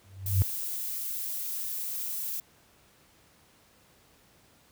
sine tone with exponential growth, 96.2 Hz, G2, 32 cents flat, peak -16 dBFS, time 0.04-0.42 s, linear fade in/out 0 ms, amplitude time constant 82 ms
violet noise, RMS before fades -34 dBFS, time 0.26-2.4 s, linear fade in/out 2 ms
effects pink hiss -61 dBFS RMS until 4.71 s + high-pass 60 Hz 12 dB/octave

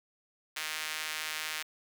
sawtooth tone with high-pass filter, 155.56 Hz, D#3, in tune, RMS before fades -37 dBFS, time 0.56-1.63 s, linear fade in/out 10 ms, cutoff 2000 Hz, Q 1.1, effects none

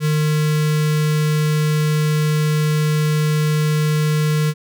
square tone with notch filter, 152.4 Hz, D#3, 36 cents flat, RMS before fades -17 dBFS, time 0-4.54 s, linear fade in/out 50 ms, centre 750 Hz, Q 1.4, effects none

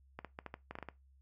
clicks, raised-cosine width 0.5 ms, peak -28 dBFS, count 10, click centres 0.19 / 0.247 / 0.389 / 0.463 / 0.541 / 0.71 / 0.754 / 0.787 / 0.827 / 0.887 s, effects noise-tail reverb RT60 0.2 s tail -19 dB re dry + added 67 Hz sine -62 dBFS peak until 1.21 s

